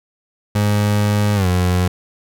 30% pulse tone with pitch glide, 103.83 to 90.39 Hz, G#2 to F#2, 0 to -40 cents, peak -11 dBFS, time 0.55-1.88 s, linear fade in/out 5 ms, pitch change -240 cents, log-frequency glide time 1.35-1.47 s, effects none

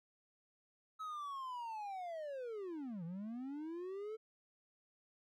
triangle linear two-way sweep, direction down then up, 1295 to 160.7 to 445.6 Hz, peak -40 dBFS, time 0.99-4.17 s, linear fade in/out 20 ms, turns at 3.04 s, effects none

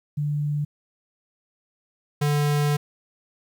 sine / square tone pair in turn, 147.2 / 146.69 Hz, D3 / D3, +4 / -2 cents, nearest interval unison, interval 6 cents, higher first, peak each -22 / -20 dBFS, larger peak second, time 0.17-0.65 / 2.21-2.77 s, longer second, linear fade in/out 10 ms, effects 10-bit

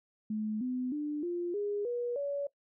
sine tone with pitch steps, 214.9 / 252.6 / 297 / 349.1 / 410.4 / 482.4 / 567.1 Hz, A3 / B3 / D4 / F4 / G#4 / B4 / C#5, -41 / +39 / +20 / -1 / -21 / -41 / +39 cents, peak -31 dBFS, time 0.3-2.47 s, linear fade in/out 5 ms, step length 310 ms, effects noise-tail reverb RT60 0.1 s tail -18 dB re dry

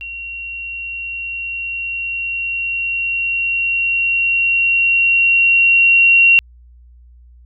sine tone with level ramp, 2745 Hz, F7, 31 cents flat, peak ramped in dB -26 to -6 dBFS, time 0.01-6.39 s, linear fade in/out 0 ms, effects added 60 Hz sine -41 dBFS peak until 7.45 s

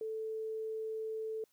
sine tone, 440 Hz, A4, in tune, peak -36 dBFS, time 0.01-1.44 s, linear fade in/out 2 ms, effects white hiss -74 dBFS RMS until 1.52 s

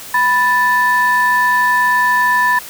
sine tone pair together, 987.8 / 1760.1 Hz, B5 / A6, 0 / 0 cents, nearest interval minor seventh, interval 1000 cents, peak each -12 dBFS, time 0.14-2.59 s, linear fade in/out 5 ms, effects tanh soft clip ceiling -5 dBFS + white hiss -32 dBFS RMS until 2.69 s

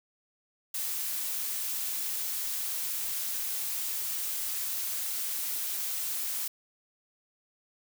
blue noise, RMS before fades -33 dBFS, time 0.74-6.48 s, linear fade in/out 5 ms, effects none

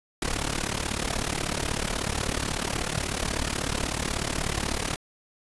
pink noise with amplitude modulation, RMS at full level -25 dBFS, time 0.22-4.96 s, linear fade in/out 2 ms, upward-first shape sine, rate 36.3 Hz, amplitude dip 85%, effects resampled to 24000 Hz

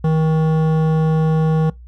triangle tone with hard clipping, 158.4 Hz, D#3, 31 cents sharp, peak -15 dBFS, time 0.04-1.7 s, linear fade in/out 5 ms, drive 17 dB, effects noise-tail reverb RT60 0.2 s tail -23 dB re dry + added 60 Hz sine -36 dBFS peak until 1.87 s

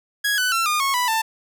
sawtooth tone with pitch steps, 1661.2 / 1497.2 / 1349.3 / 1216.1 / 1096 / 987.8 / 890.2 Hz, G#6 / F#6 / E6 / D#6 / C#6 / B5 / A5, 0 / +20 / +40 / -40 / -20 / 0 / +20 cents, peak -15 dBFS, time 0.24-1.22 s, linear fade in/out 10 ms, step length 140 ms, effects none

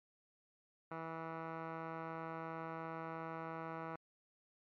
10% pulse tone with low-pass filter, 162.9 Hz, E3, 20 cents flat, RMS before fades -45 dBFS, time 0.91-3.96 s, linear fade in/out 5 ms, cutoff 1500 Hz, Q 5.7, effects MP3 64 kbps

